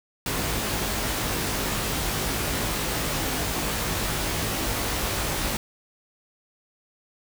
pink noise with comb filter, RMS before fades -27 dBFS, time 0.26-5.57 s, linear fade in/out 2 ms, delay 19 ms, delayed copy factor +0.65, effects none

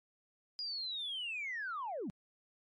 sine linear sweep, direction down, 4926 to 160.6 Hz, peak -36 dBFS, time 0.59-2.1 s, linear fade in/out 0 ms, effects tanh soft clip ceiling -33 dBFS + MP3 48 kbps

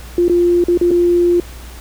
sine tone with dropouts, 349.2 Hz, F4, in tune, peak -9 dBFS, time 0.18-1.4 s, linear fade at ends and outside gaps 2 ms, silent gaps 0.282-0.296 / 0.64-0.683 / 0.775-0.812 / 0.908-0.913 s, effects added 60 Hz sine -32 dBFS peak until 1.8 s + pink hiss -38 dBFS RMS until 1.8 s

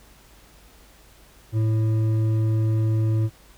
sine tone with hard clipping, 110 Hz, A2, in tune, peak -20 dBFS, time 1.52-3.3 s, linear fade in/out 50 ms, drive 7 dB, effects added 50 Hz sine -53 dBFS peak until 3.57 s + pink hiss -53 dBFS RMS until 3.57 s

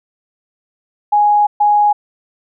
sine tone bursts at uneven times, 830.6 Hz, G#5, in tune, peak -8 dBFS, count 2, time 1.12-1.47 / 1.6-1.93 s, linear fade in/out 10 ms, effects none

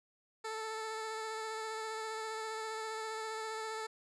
15% pulse tone with vibrato, 440 Hz, A4, in tune, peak -32 dBFS, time 0.44-3.87 s, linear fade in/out 10 ms, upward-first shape sine, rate 15 Hz, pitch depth 17 cents each way, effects resampled to 22050 Hz

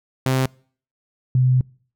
sawtooth / sine tone pair in turn, 130.9 / 127.69 Hz, C3 / C3, +1 / -42 cents, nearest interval unison, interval 43 cents, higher first, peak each -13 dBFS, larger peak neither, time 0.26-0.46 / 1.35-1.61 s, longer second, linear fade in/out 2 ms, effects noise-tail reverb RT60 0.5 s tail -26 dB re dry

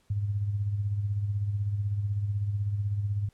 sine tone with tremolo, 102 Hz, G#2, 31 cents flat, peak -24 dBFS, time 0.1-3.29 s, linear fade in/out 5 ms, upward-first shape sine, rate 16 Hz, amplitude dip 50%, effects pink hiss -68 dBFS RMS until 3.33 s + low-pass 11000 Hz 12 dB/octave

